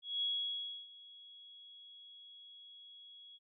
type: tone with ADSR envelope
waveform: sine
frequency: 3335 Hz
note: G#7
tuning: 7 cents sharp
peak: -32 dBFS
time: 0.02-3.39 s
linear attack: 200 ms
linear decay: 650 ms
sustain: -21 dB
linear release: 36 ms
effects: none